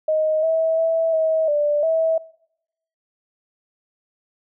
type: tone with pitch steps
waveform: sine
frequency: 624 / 647 / 654 / 639 / 589 / 648 Hz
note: D#5 / E5 / E5 / D#5 / D5 / E5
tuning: +5 / -32 / -14 / +46 / +5 / -30 cents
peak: -16 dBFS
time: 0.08-2.18 s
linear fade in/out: 5 ms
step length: 350 ms
effects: noise-tail reverb RT60 0.8 s tail -23 dB re dry